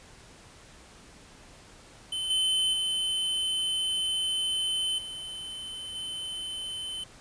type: tone with level steps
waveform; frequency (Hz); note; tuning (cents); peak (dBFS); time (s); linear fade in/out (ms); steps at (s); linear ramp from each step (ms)
square; 3057; G7; -44; -30 / -24 / -27 / -37 / -34; 2.12-7.04; 5; 2.3 / 2.73 / 4.98 / 5.95; 5
effects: pink hiss -52 dBFS RMS until 7.2 s + resampled to 22050 Hz